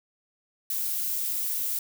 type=noise; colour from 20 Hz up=violet; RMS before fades=-29 dBFS; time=0.7-1.79 s; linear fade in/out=2 ms; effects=none